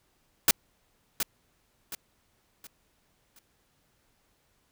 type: noise with echo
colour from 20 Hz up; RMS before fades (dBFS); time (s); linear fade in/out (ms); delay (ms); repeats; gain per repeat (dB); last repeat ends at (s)
white; -19; 0.48-0.51; 2; 720; 4; -9; 3.39
effects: pink hiss -70 dBFS RMS until 4.71 s

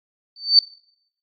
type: tone with exponential growth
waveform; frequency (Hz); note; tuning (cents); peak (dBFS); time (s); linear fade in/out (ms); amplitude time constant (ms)
sine; 4556; C#8; +47; -5; 0.36-0.59; 2; 49
effects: noise-tail reverb RT60 0.7 s tail -22 dB re dry + AAC 64 kbps

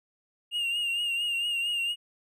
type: tone with vibrato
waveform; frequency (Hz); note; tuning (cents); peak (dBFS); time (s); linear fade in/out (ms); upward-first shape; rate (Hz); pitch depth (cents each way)
triangle; 2813; F7; +12; -25; 0.51-1.96; 50; triangle; 4.4; 53
effects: none

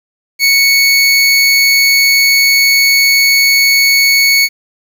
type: tone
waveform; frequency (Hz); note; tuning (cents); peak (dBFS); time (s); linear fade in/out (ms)
25% pulse; 2217; C#7; 0; -3; 0.39-4.49; 50
effects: 7-bit

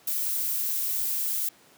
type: noise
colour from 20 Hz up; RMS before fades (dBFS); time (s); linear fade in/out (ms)
violet; -28; 0.07-1.49; 5
effects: pink hiss -56 dBFS RMS until 1.77 s + high-pass 200 Hz 12 dB/octave

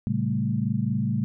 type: tone cluster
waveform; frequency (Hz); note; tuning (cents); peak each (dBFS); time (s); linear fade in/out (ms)
sine; 114.1 / 137.5 / 194.2 / 219.1; A#2 / C#3 / G3 / A3; -37 / -14 / -16 / -7; -28; 0.07-1.24; 0
effects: none

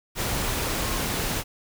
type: tone in noise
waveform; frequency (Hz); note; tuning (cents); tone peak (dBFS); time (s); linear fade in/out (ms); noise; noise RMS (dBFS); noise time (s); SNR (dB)
sine; 1069; C6; +37; -37; 0.79-1.02; 50; pink; -27; 0.15-1.44; -13
effects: none

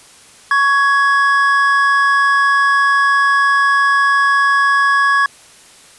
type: tone pair together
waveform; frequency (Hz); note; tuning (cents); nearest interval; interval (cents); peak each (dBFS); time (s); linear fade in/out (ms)
triangle; 1115.8 / 1670; C#6 / G#6; +11 / +9; perfect fifth; 698; -11; 0.51-5.26; 2
effects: white hiss -43 dBFS RMS until 5.98 s + resampled to 24000 Hz

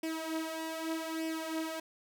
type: tone with flanger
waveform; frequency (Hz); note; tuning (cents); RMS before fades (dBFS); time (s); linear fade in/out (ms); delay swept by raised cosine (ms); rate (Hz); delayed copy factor
sawtooth; 321.9; E4; -41; -37; 0.03-1.8; 5; 0.37 to 5.17; 0.82; +0.7
effects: none

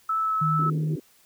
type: tone with vibrato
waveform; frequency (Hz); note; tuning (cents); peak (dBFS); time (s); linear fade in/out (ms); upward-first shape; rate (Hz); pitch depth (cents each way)
sine; 1305; E6; -18; -22; 0.09-0.7; 5; triangle; 2.7; 11
type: tone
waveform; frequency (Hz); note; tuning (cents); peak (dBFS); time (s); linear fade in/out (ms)
sine; 155; D#3; -6; -23; 0.41-0.96; 10
type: band-pass noise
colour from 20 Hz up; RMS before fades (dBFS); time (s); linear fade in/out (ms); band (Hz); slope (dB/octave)
pink; -36; 0.59-1; 5; 250 to 410; 48
effects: white hiss -59 dBFS RMS until 1.25 s

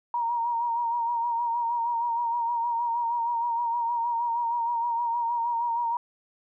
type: tone with vibrato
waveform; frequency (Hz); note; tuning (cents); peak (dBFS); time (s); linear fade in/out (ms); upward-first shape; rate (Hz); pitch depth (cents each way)
sine; 940; A#5; +14; -24; 0.14-5.97; 2; sine; 6.4; 40
effects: none

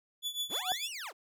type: tone with tremolo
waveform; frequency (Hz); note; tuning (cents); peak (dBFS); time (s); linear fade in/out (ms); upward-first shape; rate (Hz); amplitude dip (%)
40% pulse; 3445; A7; -37; -29; 0.22-0.89; 50; triangle; 6.6; 90
type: linear two-way sweep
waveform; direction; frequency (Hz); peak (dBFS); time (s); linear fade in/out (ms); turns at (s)
20% pulse; up then down; 58.3 to 2960 to 272.5; -34; 0.49-1.13; 50; 0.9
type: tone with exponential growth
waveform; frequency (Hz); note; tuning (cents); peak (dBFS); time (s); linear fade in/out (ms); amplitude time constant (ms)
sine; 740; F#5; 0; -27; 0.52-0.72; 0; 43
effects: none

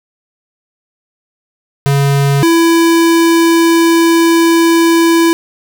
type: tone pair in turn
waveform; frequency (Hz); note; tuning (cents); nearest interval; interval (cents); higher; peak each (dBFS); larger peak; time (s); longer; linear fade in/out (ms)
square; 140 / 333; C#3 / E4; +18 / +18; octave + minor third; 1500; second; -9 / -7; second; 1.86-2.43 / 2.43-5.33; second; 0
effects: none

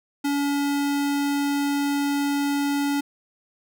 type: tone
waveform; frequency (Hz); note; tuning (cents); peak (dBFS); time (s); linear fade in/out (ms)
square; 284.3; C#4; +44; -22; 0.24-3.01; 10
effects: none

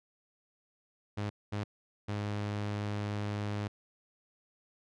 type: tone bursts at uneven times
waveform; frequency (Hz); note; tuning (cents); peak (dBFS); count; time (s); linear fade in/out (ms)
sawtooth; 103.5; G#2; -5; -29; 3; 1.17-1.3 / 1.52-1.64 / 2.08-3.68; 10
effects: low-pass 5000 Hz 12 dB/octave

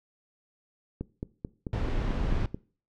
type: click train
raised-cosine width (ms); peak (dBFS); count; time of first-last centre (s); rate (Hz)
3; -20; 8; 1.01-2.545; 4.56
type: noise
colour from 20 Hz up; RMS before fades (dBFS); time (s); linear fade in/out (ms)
brown; -28; 1.73-2.46; 2
effects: noise-tail reverb RT60 0.4 s tail -20 dB re dry + low-pass 4000 Hz 12 dB/octave

